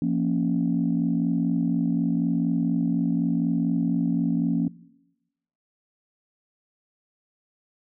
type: chord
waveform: sine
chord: Bb minor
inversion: second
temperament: equal with one note detuned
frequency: 172.21 / 233.1 / 277.2 Hz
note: F3 / Bb3 / Db4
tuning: -24 / 0 / 0 cents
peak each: -25 dBFS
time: 0.02-4.68 s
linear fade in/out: 2 ms
effects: noise-tail reverb RT60 1.0 s tail -21 dB re dry + tanh soft clip ceiling -13 dBFS